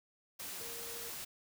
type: tone in noise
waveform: sine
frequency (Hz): 466.2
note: A#4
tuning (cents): 0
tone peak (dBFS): -51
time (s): 0.6-1.1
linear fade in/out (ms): 10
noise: white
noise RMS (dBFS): -44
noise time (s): 0.39-1.25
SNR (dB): -10
effects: none